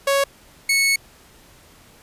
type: tone pair in turn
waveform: sawtooth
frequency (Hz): 554.4 / 2205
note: C#5 / C#7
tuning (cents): 0 / -10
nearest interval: 2 octaves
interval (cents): 2390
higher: second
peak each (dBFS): -12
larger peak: neither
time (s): 0.07-0.24 / 0.69-0.96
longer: second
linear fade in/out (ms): 5
effects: pink hiss -50 dBFS RMS until 2.02 s + resampled to 32000 Hz